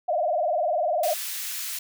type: tone with vibrato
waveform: sine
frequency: 659.3 Hz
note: E5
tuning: in tune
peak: -21 dBFS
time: 0.08-1.14 s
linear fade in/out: 10 ms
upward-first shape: sine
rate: 20 Hz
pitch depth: 180 cents each way
type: high-pass noise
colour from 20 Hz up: white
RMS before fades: -32 dBFS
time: 1.03-1.79 s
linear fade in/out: 5 ms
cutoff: 1800 Hz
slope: 12 dB/octave
effects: none